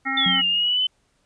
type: harmonic tone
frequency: 268.7 Hz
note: C4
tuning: 46 cents sharp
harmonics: 1 / 3 / 5 / 7 / 8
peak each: -30 / -31 / -29 / -26 / -28 dBFS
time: 0.05-0.42 s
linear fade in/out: 20 ms
type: exponential two-way sweep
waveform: sine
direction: down then up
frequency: 3561 to 2792 to 3053 Hz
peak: -18 dBFS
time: 0.17-0.87 s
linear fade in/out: 5 ms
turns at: 0.46 s
type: tone with exponential decay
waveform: sine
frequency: 183.6 Hz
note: F#3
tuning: 13 cents flat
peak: -21 dBFS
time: 0.26-0.7 s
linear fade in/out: 2 ms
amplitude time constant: 94 ms
effects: pink hiss -66 dBFS RMS until 1.25 s + resampled to 22050 Hz